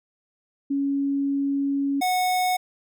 sine / square tone pair in turn, 278.6 / 734 Hz, C#4 / F#5, +9 / -14 cents, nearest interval octave + perfect fourth, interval 1677 cents, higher second, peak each -21 dBFS, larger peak neither, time 0.7-2.01 / 2.01-2.57 s, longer first, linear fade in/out 10 ms, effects none

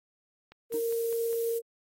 click train, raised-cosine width 0.3 ms, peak -34 dBFS, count 5, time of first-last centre 0.52-1.33 s, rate 4.94 Hz
sine tone, 461.9 Hz, A#4, 16 cents flat, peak -27 dBFS, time 0.7-1.62 s, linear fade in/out 50 ms
violet noise, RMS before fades -40 dBFS, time 0.72-1.59 s, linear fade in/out 10 ms
triangle tone with exponential decay, 311.1 Hz, D#4, in tune, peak -31 dBFS, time 0.74-0.88 s, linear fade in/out 1 ms, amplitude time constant 30 ms
effects AAC 48 kbps

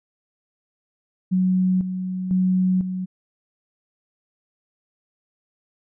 sine tone with tremolo, 185 Hz, F#3, in tune, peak -16 dBFS, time 1.31-3.06 s, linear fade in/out 20 ms, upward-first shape square, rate 1 Hz, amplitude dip 60%, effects none

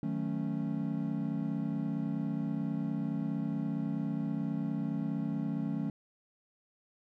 triangle chord, D# half-diminished seventh, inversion none, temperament equal, 155.56 / 185 / 220 / 277.2 Hz, D#3 / F#3 / A3 / C#4, 0 / 0 / 0 / 0 cents, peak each -35 / -36 / -34 / -35 dBFS, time 0.03-5.9 s, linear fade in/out 2 ms, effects none

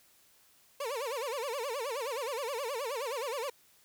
30% pulse tone with vibrato, 509 Hz, C5, 48 cents flat, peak -31 dBFS, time 0.8-3.5 s, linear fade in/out 5 ms, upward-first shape sine, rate 9.5 Hz, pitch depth 240 cents each way, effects white hiss -64 dBFS RMS until 3.84 s

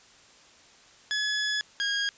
20% pulse tone pair in turn, 1698 / 1633.2 Hz, G#6 / G#6, +38 / -29 cents, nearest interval minor second, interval 67 cents, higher first, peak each -21 dBFS, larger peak neither, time 1.11-1.61 / 1.8-2.09 s, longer first, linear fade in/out 0 ms, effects white hiss -55 dBFS RMS until 2.17 s + resampled to 16000 Hz

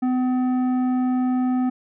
sine tone with tanh clipping, 253.3 Hz, B3, 44 cents sharp, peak -20 dBFS, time 0.02-1.7 s, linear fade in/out 10 ms, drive 10 dB, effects none

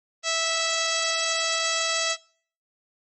5% pulse tone, 656 Hz, E5, 9 cents flat, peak -11 dBFS, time 0.23-2.17 s, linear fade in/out 50 ms, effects noise-tail reverb RT60 0.5 s tail -22 dB re dry + MP3 32 kbps

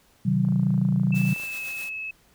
sine chord, C diminished, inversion none, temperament just, 130.81 / 156.98 / 188.37 Hz, C3 / Eb3 / Gb3, 0 / +16 / +31 cents, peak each -24 / -25 / -22 dBFS, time 0.25-1.34 s, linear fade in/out 10 ms
click train, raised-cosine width 1 ms, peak -31 dBFS, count 28, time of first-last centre 0.45-1.435 s, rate 27.4 Hz
sine tone with pitch glide, 2637 to 2590 Hz, E7 to E7, 0 to -31 cents, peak -30 dBFS, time 1.12-2.11 s, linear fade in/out 5 ms, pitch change -31 cents, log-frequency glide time 1.43-1.62 s
white noise with tremolo, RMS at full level -40 dBFS, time 1.14-1.9 s, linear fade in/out 20 ms, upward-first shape sine, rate 7.8 Hz, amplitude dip 40%
effects pink hiss -60 dBFS RMS until 2.34 s

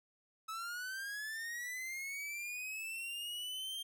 45% pulse linear sweep, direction up, 1289 to 3185 Hz, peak -40 dBFS, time 0.48-3.83 s, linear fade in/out 10 ms, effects none

